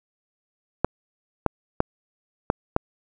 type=clicks; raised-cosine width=1 ms; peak=-4 dBFS; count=5; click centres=0.846 / 1.463 / 1.804 / 2.501 / 2.764 s; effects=none